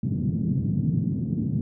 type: band-pass noise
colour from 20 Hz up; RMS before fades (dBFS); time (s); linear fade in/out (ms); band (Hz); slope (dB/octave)
pink; -25; 0.03-1.61; 2; 120 to 220; 24
effects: none